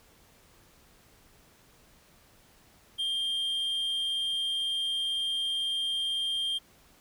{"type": "tone with amplitude modulation", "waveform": "triangle", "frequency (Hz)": 3191, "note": "G7", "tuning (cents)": 30, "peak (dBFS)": -25, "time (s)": [2.98, 6.59], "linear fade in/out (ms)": 20, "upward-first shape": "sine", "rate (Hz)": 254, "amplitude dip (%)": 30, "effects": ["pink hiss -60 dBFS RMS until 7 s"]}